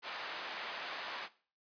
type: band-pass noise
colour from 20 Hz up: pink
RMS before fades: -43 dBFS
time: 0.02-1.29 s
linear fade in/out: 50 ms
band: 780 to 4100 Hz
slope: 12 dB/octave
effects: noise-tail reverb RT60 0.4 s tail -17 dB re dry + resampled to 11025 Hz